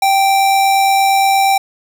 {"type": "tone with amplitude modulation", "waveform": "square", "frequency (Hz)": 782, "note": "G5", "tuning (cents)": -4, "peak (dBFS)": -9, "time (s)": [0.02, 1.58], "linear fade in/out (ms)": 5, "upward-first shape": "sine", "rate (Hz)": 88.5, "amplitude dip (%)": 25, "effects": []}